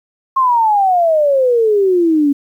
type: exponential sweep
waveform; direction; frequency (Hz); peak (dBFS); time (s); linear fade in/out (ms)
sine; down; 1081 to 277.2; -9; 0.36-2.33; 10
effects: 8-bit